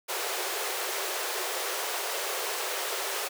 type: high-pass noise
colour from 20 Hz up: pink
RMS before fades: -32 dBFS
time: 0.08-3.29 s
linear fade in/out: 20 ms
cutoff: 360 Hz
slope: 96 dB/octave
effects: none